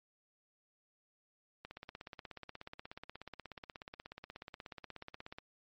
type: click train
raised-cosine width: 0.3 ms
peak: -30 dBFS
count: 63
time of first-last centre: 1.65-5.385 s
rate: 16.6 Hz
effects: MP3 32 kbps